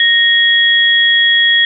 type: tone pair together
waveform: sine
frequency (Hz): 1863 / 3319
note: A#6 / G#7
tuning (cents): -2 / -2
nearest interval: minor seventh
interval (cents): 1000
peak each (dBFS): -10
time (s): 0-1.65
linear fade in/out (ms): 2
effects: none